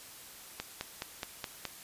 click train, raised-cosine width 0.2 ms, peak -18 dBFS, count 6, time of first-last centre 0.6-1.653 s, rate 4.75 Hz, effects white hiss -50 dBFS RMS until 1.83 s + resampled to 32000 Hz

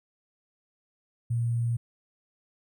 sine tone with sample-and-hold, 117.6 Hz, A#2, 16 cents sharp, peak -24 dBFS, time 1.3-1.77 s, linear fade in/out 10 ms, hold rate 8820 Hz, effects none

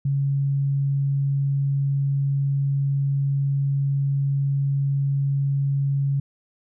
sine tone, 139 Hz, C#3, 5 cents sharp, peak -19 dBFS, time 0.05-6.2 s, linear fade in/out 5 ms, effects none

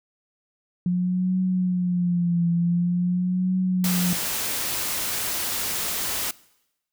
sine tone with vibrato, 177.8 Hz, F3, 31 cents sharp, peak -19 dBFS, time 0.86-4.13 s, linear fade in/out 2 ms, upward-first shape triangle, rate 0.46 Hz, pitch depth 78 cents each way
white noise, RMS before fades -27 dBFS, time 3.84-6.31 s, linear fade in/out 2 ms
effects noise-tail reverb RT60 0.9 s tail -22 dB re dry

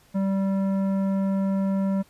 sine tone with tanh clipping, 194.2 Hz, G3, 16 cents flat, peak -23 dBFS, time 0.14-2.03 s, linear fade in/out 20 ms, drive 12 dB, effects pink hiss -58 dBFS RMS until 2.09 s + resampled to 32000 Hz

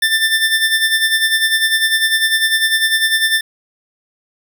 25% pulse tone with tremolo, 1780 Hz, A6, 20 cents sharp, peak -6 dBFS, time 0.02-3.41 s, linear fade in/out 5 ms, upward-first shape sine, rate 10 Hz, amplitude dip 60%, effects none

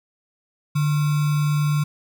sine tone with sample-and-hold, 148.4 Hz, D3, 18 cents sharp, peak -17 dBFS, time 0.75-1.84 s, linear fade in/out 10 ms, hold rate 1225 Hz, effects none

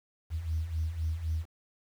sine beating tone pair, 77.5 / 81.4 Hz, D#2 / E2, -6 / -21 cents, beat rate 3.9 Hz, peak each -35 / -30 dBFS, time 0.3-1.46 s, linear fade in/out 50 ms, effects tanh soft clip ceiling -23 dBFS + 9-bit

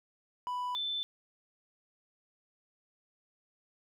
triangle / sine tone pair in turn, 990 / 3528 Hz, B5 / A7, +4 / +4 cents, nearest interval octave + minor seventh, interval 2200 cents, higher second, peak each -31 / -32 dBFS, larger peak first, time 0.47-0.75 / 0.75-1.03 s, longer neither, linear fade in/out 0 ms, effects none

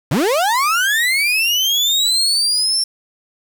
35% pulse linear sweep, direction up, 112.1 to 5460 Hz, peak -12 dBFS, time 0.11-2.84 s, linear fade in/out 5 ms, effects 7-bit

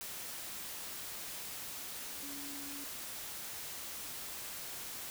sine tone in noise, 283 Hz, C#4, 36 cents sharp, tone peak -48 dBFS, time 2.23-2.84 s, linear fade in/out 0 ms, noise white, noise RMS -44 dBFS, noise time 0.01-5.1 s, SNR -7 dB, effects none

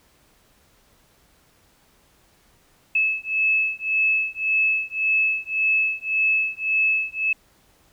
sine beating tone pair, 2600 / 2601.8 Hz, E7 / E7, -24 / -23 cents, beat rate 1.8 Hz, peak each -22 dBFS, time 2.95-7.33 s, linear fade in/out 5 ms, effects pink hiss -59 dBFS RMS until 7.92 s

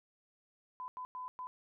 sine tone bursts at uneven times, 1007 Hz, B5, 33 cents sharp, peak -40 dBFS, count 4, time 0.8-0.88 / 0.97-1.05 / 1.15-1.28 / 1.39-1.47 s, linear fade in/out 0 ms, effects none

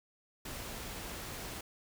pink noise, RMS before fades -43 dBFS, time 0.45-1.61 s, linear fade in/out 5 ms, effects none

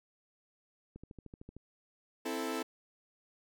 click train, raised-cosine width 3 ms, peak -35 dBFS, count 9, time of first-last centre 0.96-1.566 s, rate 13.2 Hz
sawtooth chord, A minor, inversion first, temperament equal, 261.6 / 329.6 / 440 Hz, C4 / E4 / A4, 0 / 0 / 0 cents, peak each -35 dBFS, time 2.25-2.63 s, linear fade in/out 10 ms
effects none

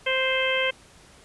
harmonic tone, 523.3 Hz, C5, in tune, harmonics 1 / 2 / 3 / 4 / 5 / 6, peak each -26 / -33 / -30 / -27 / -29 / -29 dBFS, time 0.06-0.71 s, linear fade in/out 10 ms, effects pink hiss -52 dBFS RMS until 1.24 s + resampled to 24000 Hz

